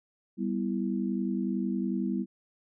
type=chord; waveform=sine; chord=E minor; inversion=first; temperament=equal; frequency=196 / 246.9 / 329.6 Hz; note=G3 / B3 / E4; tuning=0 / 0 / 0 cents; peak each=-30 / -32 / -34 dBFS; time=0.37-2.26 s; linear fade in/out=50 ms; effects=none